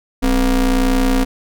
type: ring-modulated tone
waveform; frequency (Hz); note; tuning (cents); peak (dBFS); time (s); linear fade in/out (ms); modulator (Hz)
square; 116.54; A#2; 0; -10; 0.22-1.25; 20; 147
effects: none